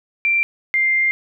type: tone pair in turn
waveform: sine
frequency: 2358 / 2101 Hz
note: D7 / C7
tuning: +6 / +7 cents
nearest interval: major second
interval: 199 cents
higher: first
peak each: -14 dBFS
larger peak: neither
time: 0.25-0.43 / 0.74-1.11 s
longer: second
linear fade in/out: 0 ms
effects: none